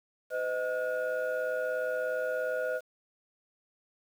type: tone cluster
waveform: sine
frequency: 509 / 626 / 1441 Hz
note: C5 / D#5 / F#6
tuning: -48 / +10 / -46 cents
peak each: -31 / -32 / -35 dBFS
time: 0.3-2.81 s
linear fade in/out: 50 ms
effects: tanh soft clip ceiling -23 dBFS + 9-bit